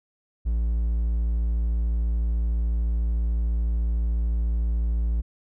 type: tone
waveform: triangle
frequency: 56.9 Hz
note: A#1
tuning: 41 cents flat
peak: -19 dBFS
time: 0.45-5.22 s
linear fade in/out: 20 ms
effects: none